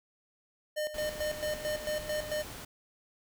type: tone with tremolo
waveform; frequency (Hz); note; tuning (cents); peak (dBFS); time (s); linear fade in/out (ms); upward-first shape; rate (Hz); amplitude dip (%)
square; 607; D#5; -43; -31; 0.76-2.43; 20; square; 4.5; 70
type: noise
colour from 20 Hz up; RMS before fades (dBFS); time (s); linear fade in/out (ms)
pink; -44; 0.94-2.65; 5
effects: none